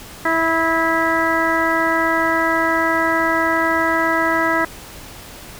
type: harmonic tone with a mistuned harmonic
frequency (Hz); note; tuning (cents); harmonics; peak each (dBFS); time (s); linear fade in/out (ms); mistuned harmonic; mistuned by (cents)
327.5; E4; -11; 1 / 2 / 3 / 4 / 5 / 6; -22 / -22 / -22 / -22 / -22 / -22; 0.25-4.65; 5; 4; -16
effects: pink hiss -37 dBFS RMS until 5.59 s